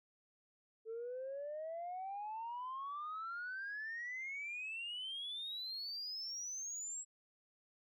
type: exponential sweep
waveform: sine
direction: up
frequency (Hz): 440 to 7750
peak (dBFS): -40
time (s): 0.85-7.05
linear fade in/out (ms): 50
effects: tanh soft clip ceiling -38 dBFS